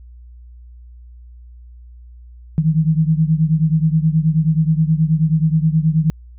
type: beating tone pair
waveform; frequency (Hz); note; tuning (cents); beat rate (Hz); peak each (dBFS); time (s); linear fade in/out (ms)
sine; 155.56 / 164.96; D#3 / E3; 0 / +2; 9.4; -14 / -17; 2.58-6.1; 0
effects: added 60 Hz sine -37 dBFS peak until 6.38 s